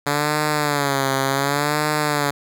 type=tone with vibrato; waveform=5% pulse; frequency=143 Hz; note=D3; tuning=46 cents flat; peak=-7 dBFS; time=0.06-2.31 s; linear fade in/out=10 ms; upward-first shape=sine; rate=0.68 Hz; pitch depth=100 cents each way; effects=none